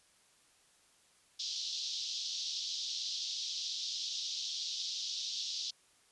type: band-pass noise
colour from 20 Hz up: pink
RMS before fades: -39 dBFS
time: 1.39-5.71 s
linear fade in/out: 10 ms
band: 3400 to 5900 Hz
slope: 48 dB/octave
effects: white hiss -67 dBFS RMS until 6.11 s + resampled to 24000 Hz

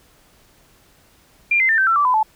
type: tone with pitch steps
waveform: sine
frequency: 2392 / 2070 / 1792 / 1551 / 1342.5 / 1162 / 1005.7 / 870.5 Hz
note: D7 / C7 / A6 / G6 / E6 / D6 / B5 / A5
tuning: +31 / -19 / +31 / -19 / +31 / -19 / +31 / -19 cents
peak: -13 dBFS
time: 1.51-2.23 s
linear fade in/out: 5 ms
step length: 90 ms
effects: pink hiss -54 dBFS RMS until 2.35 s

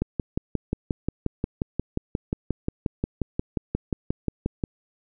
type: click train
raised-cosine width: 3 ms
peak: -11 dBFS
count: 27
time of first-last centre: 0.02-4.638 s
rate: 5.63 Hz
effects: none

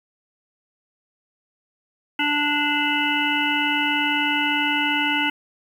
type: harmonic tone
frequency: 293.7 Hz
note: D4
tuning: in tune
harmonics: 1 / 3 / 5 / 7 / 9 / 10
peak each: -26 / -26 / -26 / -26 / -26 / -26 dBFS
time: 2.19-5.3 s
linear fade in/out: 5 ms
effects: 8-bit

